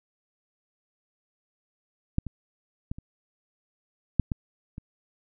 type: clicks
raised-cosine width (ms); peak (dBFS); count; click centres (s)
5; -11 / -22 / -19 / -28 / -7 / -15 / -25; 7; 2.184 / 2.267 / 2.915 / 2.985 / 4.197 / 4.318 / 4.781
effects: none